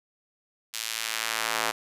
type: tone with high-pass filter sweep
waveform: square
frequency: 56.1 Hz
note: A1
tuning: 34 cents sharp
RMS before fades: -30 dBFS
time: 0.73-1.72 s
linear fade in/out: 20 ms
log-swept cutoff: 3700 to 830 Hz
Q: 0.76
effects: resampled to 32000 Hz